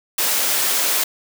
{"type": "high-pass noise", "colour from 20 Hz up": "white", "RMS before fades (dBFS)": -19, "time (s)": [0.18, 1.04], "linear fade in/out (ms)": 5, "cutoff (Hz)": 330, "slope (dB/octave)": 12, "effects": []}